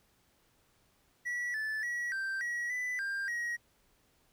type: tone with pitch steps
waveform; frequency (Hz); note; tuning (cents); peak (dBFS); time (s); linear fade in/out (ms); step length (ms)
triangle; 1942 / 1745 / 1925 / 1567 / 1916 / 1992 / 1594 / 1897; B6 / A6 / B6 / G6 / A#6 / B6 / G6 / A#6; -30 / -15 / -45 / -1 / +47 / +14 / +28 / +30; -31; 1.25-3.57; 20; 290
effects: pink hiss -70 dBFS RMS until 4.32 s